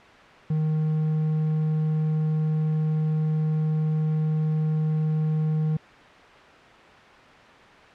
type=tone; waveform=triangle; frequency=155.56 Hz; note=D#3; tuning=in tune; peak=-19 dBFS; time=0.5-5.77 s; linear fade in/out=5 ms; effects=white hiss -47 dBFS RMS until 7.94 s + low-pass 2000 Hz 12 dB/octave